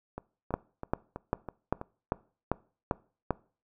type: two click trains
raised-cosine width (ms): 1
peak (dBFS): -12 / -23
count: 8 / 6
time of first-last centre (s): 0.54-3.307 / 0.18-1.814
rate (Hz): 2.53 / 3.06
effects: noise-tail reverb RT60 0.4 s tail -22 dB re dry